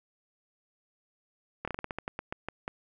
slowing click train, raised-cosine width 0.5 ms, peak -19 dBFS, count 13, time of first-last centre 1.65-2.679 s, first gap 26 ms, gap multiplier 1.2, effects none

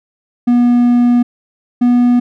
triangle tone pair in turn, 242.1 / 243.8 Hz, B3 / B3, -34 / -22 cents, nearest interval unison, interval 12 cents, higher second, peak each -5 dBFS, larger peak neither, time 0.47-1.23 / 1.81-2.2 s, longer first, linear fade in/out 10 ms, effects none

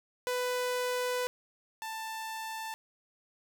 sawtooth tone pair in turn, 497.4 / 886.3 Hz, B4 / A5, +12 / +12 cents, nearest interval minor seventh, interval 1000 cents, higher second, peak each -26 / -33 dBFS, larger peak first, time 0.27-1.27 / 1.82-2.74 s, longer first, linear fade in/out 0 ms, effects none

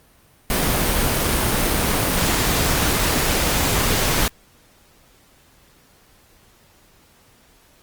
pink noise with amplitude modulation, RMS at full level -18 dBFS, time 0.5-4.28 s, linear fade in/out 2 ms, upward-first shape sine, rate 180 Hz, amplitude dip 25%, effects pink hiss -54 dBFS RMS until 7.82 s + Opus 32 kbps

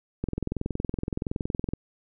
click train, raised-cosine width 3 ms, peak -15 dBFS, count 33, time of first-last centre 0.24-1.735 s, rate 21.4 Hz, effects none

